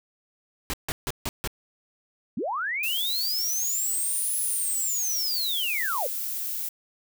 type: noise bursts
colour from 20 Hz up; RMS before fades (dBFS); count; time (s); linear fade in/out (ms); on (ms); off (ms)
pink; -29; 5; 0.7-1.475; 0; 35; 150
type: linear two-way sweep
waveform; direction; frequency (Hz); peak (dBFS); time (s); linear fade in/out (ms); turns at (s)
sine; up then down; 169.2 to 10250 to 461.1; -26; 2.37-6.07; 5; 4.37
type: noise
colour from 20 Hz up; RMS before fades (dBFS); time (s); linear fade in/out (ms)
violet; -31; 2.83-6.69; 5
effects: none